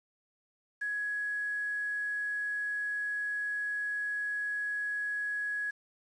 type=tone with quantisation; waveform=sine; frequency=1674 Hz; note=G#6; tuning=13 cents sharp; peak=-31 dBFS; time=0.81-5.71 s; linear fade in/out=10 ms; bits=9; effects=resampled to 22050 Hz